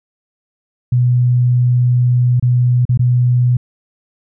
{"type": "tone with dropouts", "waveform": "sine", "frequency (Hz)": 123.47, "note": "B2", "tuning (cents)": 0, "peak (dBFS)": -9, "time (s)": [0.92, 3.57], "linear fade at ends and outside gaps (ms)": 5, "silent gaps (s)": [[2.398, 2.425], [2.853, 2.892], [2.975, 2.993]], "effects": []}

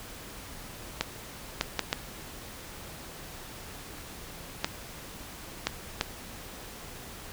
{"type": "clicks", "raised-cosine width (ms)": 0.2, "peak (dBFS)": -8, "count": 7, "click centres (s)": [1.01, 1.611, 1.793, 1.929, 4.645, 5.67, 6.011], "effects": ["pink hiss -44 dBFS RMS until 7.32 s"]}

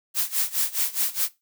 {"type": "noise with tremolo", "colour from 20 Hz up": "blue", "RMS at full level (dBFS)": -22, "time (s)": [0.14, 1.29], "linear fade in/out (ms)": 50, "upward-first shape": "sine", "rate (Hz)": 4.8, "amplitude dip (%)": 90, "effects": ["noise-tail reverb RT60 0.2 s tail -17 dB re dry"]}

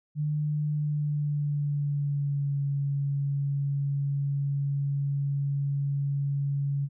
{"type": "tone with pitch glide", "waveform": "sine", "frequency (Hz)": [149.8, 140.58], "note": ["D3", "C#3"], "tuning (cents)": [35, 25], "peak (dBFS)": -25, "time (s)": [0.15, 6.89], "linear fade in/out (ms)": 50, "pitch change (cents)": -110, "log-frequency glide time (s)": [0.66, 2.61], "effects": []}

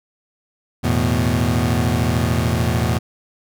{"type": "chord", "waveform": "25% pulse", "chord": "E suspended fourth", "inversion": "none", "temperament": "equal", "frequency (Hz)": [82.41, 110, 123.47], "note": ["E2", "A2", "B2"], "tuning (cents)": [0, 0, 0], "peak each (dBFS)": -17, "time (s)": [0.83, 2.99], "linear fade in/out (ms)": 20, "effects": []}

